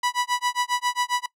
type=tone with tremolo; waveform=sawtooth; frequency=983 Hz; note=B5; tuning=8 cents flat; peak=-16 dBFS; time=0.03-1.26 s; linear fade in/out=5 ms; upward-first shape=sine; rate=7.4 Hz; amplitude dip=100%; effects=noise-tail reverb RT60 0.1 s tail -21 dB re dry + low-pass 10000 Hz 12 dB/octave